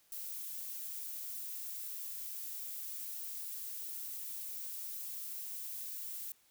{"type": "noise", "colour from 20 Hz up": "violet", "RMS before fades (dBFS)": -43, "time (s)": [0.12, 6.32], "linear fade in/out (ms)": 2, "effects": ["white hiss -69 dBFS RMS until 6.5 s"]}